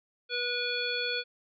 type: harmonic tone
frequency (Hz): 487.3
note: B4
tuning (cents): -23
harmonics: 1 / 3 / 5 / 7 / 9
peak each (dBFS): -36 / -35 / -35 / -35 / -36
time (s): 0.29-1.24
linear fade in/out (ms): 50
effects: none